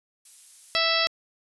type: noise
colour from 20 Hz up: violet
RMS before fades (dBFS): -44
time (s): 0.25-0.78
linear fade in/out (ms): 5
type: harmonic tone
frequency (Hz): 659.3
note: E5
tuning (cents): 0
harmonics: 1 / 2 / 3 / 4 / 5 / 6 / 7 / 8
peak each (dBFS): -29 / -29 / -29 / -29 / -29 / -29 / -29 / -29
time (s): 0.75-1.07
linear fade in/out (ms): 0
effects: resampled to 24000 Hz